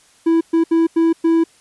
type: tone bursts at uneven times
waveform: triangle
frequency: 329.6 Hz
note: E4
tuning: in tune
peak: -9 dBFS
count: 5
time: 0.26-0.41 / 0.53-0.64 / 0.71-0.87 / 0.96-1.13 / 1.24-1.44 s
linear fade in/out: 10 ms
effects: white hiss -52 dBFS RMS until 1.6 s + resampled to 24000 Hz